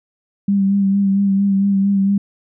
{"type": "tone with vibrato", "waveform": "sine", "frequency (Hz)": 197.3, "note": "G3", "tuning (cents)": 11, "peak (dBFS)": -12, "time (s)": [0.48, 2.18], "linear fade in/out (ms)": 5, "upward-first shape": "sine", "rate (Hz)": 4.4, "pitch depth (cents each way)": 28, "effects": []}